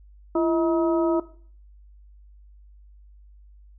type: harmonic tone with a mistuned harmonic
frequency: 318.7 Hz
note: D#4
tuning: 42 cents sharp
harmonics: 1 / 2 / 3 / 4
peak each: -20 / -26 / -30 / -32 dBFS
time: 0.35-1.2 s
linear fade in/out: 5 ms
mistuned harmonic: 1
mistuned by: +100 cents
effects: noise-tail reverb RT60 0.5 s tail -17 dB re dry + added 50 Hz sine -47 dBFS peak until 3.78 s